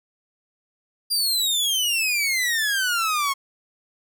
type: exponential sweep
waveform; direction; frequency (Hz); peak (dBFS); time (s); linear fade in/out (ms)
sawtooth; down; 4833 to 1082; -17; 1.1-3.34; 20
effects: none